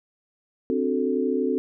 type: chord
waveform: sine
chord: D dominant seventh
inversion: third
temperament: equal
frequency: 261.6 / 293.7 / 370 / 440 Hz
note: C4 / D4 / F#4 / A4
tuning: 0 / 0 / 0 / 0 cents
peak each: -25 / -30 / -27 / -26 dBFS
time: 0.7-1.58 s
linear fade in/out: 0 ms
effects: none